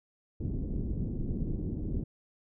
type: low-pass noise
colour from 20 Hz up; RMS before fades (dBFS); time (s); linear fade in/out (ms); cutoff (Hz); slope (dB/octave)
pink; -33; 0.4-2.04; 5; 330; 24
effects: none